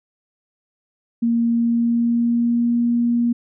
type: tone with pitch glide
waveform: sine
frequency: 233.1 to 237.3 Hz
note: A#3 to A#3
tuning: 0 to +31 cents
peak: -15 dBFS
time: 1.22-3.33 s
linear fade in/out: 10 ms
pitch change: +31 cents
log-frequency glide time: 1.47-2.78 s
effects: none